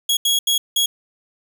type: tone bursts at uneven times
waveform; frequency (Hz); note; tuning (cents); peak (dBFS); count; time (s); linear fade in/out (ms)
sawtooth; 3322; G#7; 0; -12; 4; 0.09-0.17 / 0.25-0.39 / 0.47-0.58 / 0.76-0.86; 5
effects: none